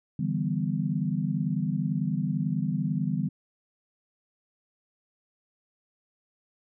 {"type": "chord", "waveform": "sine", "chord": "E minor seventh", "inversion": "third", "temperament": "equal", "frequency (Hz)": [146.83, 164.81, 196, 246.9], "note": ["D3", "E3", "G3", "B3"], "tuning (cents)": [0, 0, 0, 0], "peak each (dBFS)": [-30, -30, -30, -33], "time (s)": [0.19, 3.29], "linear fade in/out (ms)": 5, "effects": []}